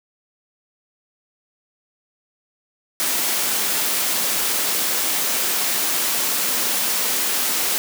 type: high-pass noise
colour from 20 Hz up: white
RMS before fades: -21 dBFS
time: 3-7.78 s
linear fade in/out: 0 ms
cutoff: 180 Hz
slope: 24 dB/octave
effects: none

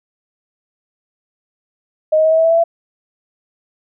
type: tone with pitch steps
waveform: sine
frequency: 622.3 / 629.2 / 636.1 / 643.1 / 650.2 / 657.4 / 664.7 / 672 Hz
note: D#5 / D#5 / D#5 / E5 / E5 / E5 / E5 / E5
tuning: 0 / +19 / +38 / -43 / -24 / -5 / +14 / +33 cents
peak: -9 dBFS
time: 2.12-2.64 s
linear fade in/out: 10 ms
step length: 65 ms
effects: none

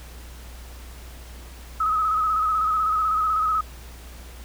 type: tone with vibrato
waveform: sine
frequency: 1276 Hz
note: D#6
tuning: 43 cents sharp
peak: -19 dBFS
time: 1.8-3.61 s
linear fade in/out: 5 ms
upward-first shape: square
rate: 16 Hz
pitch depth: 33 cents each way
effects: added 60 Hz sine -39 dBFS peak until 4.44 s + pink hiss -46 dBFS RMS until 4.44 s

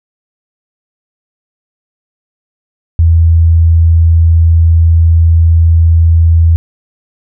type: tone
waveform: sine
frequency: 82.6 Hz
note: E2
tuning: 4 cents sharp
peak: -3 dBFS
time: 2.99-6.56 s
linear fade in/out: 0 ms
effects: none

